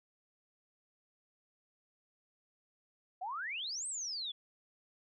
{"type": "exponential two-way sweep", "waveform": "sine", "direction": "up then down", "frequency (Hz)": [698.5, 8500, 3349], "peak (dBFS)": -37, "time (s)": [3.21, 4.32], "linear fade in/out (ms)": 10, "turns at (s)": 3.87, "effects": []}